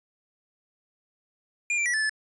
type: tone with pitch steps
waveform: square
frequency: 2410 / 2353 / 1939 / 1746 / 1734 Hz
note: D7 / D7 / B6 / A6 / A6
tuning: +44 / +3 / -32 / -14 / -26 cents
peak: -24 dBFS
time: 1.7-2.095 s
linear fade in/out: 2 ms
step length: 79 ms
effects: resampled to 24000 Hz